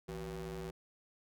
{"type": "ring-modulated tone", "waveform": "30% pulse", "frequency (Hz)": 105.2, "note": "G#2", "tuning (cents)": 23, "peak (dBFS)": -35, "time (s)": [0.08, 0.71], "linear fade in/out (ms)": 10, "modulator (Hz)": 271, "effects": []}